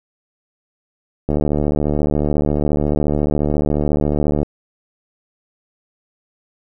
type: click train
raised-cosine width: 2 ms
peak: -5 dBFS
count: 234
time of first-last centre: 1.29-4.43 s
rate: 74.2 Hz
effects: none